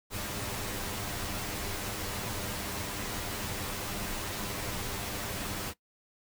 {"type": "noise with comb filter", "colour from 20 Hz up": "pink", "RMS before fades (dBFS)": -36, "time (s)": [0.1, 5.74], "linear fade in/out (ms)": 50, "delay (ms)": 10, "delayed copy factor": 0.5, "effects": ["noise-tail reverb RT60 0.1 s tail -18 dB re dry"]}